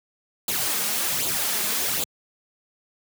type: noise with flanger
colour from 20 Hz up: white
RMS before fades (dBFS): -25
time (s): 0.48-2.04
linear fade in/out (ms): 2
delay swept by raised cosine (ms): 0.26 to 4.96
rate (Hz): 1.3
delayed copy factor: +0.65
effects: high-pass 100 Hz 12 dB/octave